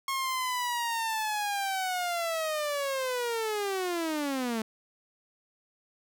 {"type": "linear sweep", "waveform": "sawtooth", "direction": "down", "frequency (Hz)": [1087, 215.8], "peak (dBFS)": -25, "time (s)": [0.08, 4.62], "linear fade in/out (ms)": 2, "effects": []}